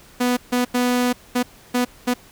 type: tone bursts at uneven times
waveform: sawtooth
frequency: 246.9 Hz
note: B3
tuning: in tune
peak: -13 dBFS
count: 6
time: 0.2-0.37 / 0.52-0.65 / 0.74-1.13 / 1.35-1.43 / 1.74-1.85 / 2.07-2.14 s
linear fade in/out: 10 ms
effects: pink hiss -48 dBFS RMS until 2.31 s